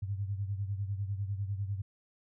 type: beating tone pair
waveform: sine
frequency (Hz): 98 / 108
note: G2 / A2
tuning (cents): 0 / -32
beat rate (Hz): 10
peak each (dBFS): -33 / -39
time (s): 0.02-1.82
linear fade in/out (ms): 10
effects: none